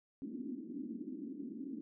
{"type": "band-pass noise", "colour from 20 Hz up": "white", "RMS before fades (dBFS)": -44, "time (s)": [0.22, 1.81], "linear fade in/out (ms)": 0, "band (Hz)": [220, 300], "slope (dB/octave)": 48, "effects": []}